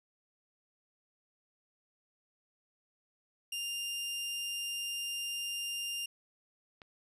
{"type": "tone", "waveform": "sawtooth", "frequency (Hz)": 2799, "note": "F7", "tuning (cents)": 3, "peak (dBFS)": -32, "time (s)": [3.52, 6.06], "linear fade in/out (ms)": 5}
{"type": "click", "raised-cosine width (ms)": 0.3, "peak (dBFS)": -34, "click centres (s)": 6.818}
{"effects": ["resampled to 32000 Hz"]}